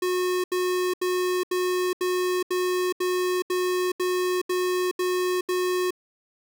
square tone bursts, 363.7 Hz, F#4, 30 cents flat, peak -23 dBFS, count 12, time 0.02-5.907 s, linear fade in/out 5 ms, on 420 ms, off 77 ms, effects none

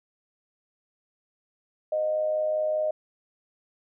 sine tone with amplitude modulation, 618 Hz, D#5, 12 cents flat, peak -21 dBFS, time 1.92-2.91 s, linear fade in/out 5 ms, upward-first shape sine, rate 105 Hz, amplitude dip 45%, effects none

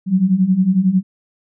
sine beating tone pair, 180 / 191 Hz, F#3 / G3, -47 / -45 cents, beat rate 11 Hz, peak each -17 / -13 dBFS, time 0.06-1.03 s, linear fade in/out 50 ms, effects none

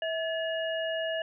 sine tone cluster, 648 / 1715 / 2871 Hz, E5 / A6 / F7, -30 / -45 / +47 cents, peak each -30 / -36 / -37 dBFS, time 0.02-1.22 s, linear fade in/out 2 ms, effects none

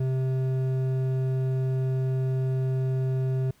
triangle tone with hard clipping, 130.81 Hz, C3, in tune, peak -25 dBFS, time 0-3.51 s, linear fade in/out 5 ms, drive 12 dB, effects pink hiss -62 dBFS RMS until 3.6 s

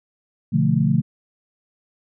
sine chord, B half-diminished seventh, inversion none, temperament equal, 123.47 / 146.83 / 174.61 / 220 Hz, B2 / D3 / F3 / A3, 0 / 0 / 0 / 0 cents, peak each -23 / -19 / -21 / -21 dBFS, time 0.52-1.02 s, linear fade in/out 20 ms, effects none

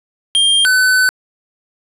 square tone pair in turn, 3200 / 1510.2 Hz, G7 / F#6, +35 / +35 cents, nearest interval octave + minor second, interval 1300 cents, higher first, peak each -10 dBFS, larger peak neither, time 0.35-0.65 / 0.65-1.09 s, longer second, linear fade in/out 0 ms, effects resampled to 32000 Hz + 7-bit

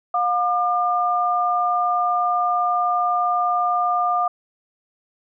sine tone pair together, 713.5 / 1202 Hz, F5 / D6, +37 / +40 cents, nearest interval major sixth, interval 903 cents, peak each -20 / -20 dBFS, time 0.14-4.28 s, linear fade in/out 5 ms, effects none

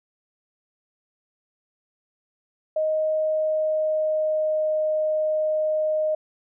sine tone with pitch glide, 624 to 619.3 Hz, D#5 to D#5, +5 to -8 cents, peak -20 dBFS, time 2.76-6.15 s, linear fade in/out 5 ms, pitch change -13 cents, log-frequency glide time 3.11-4.74 s, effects none

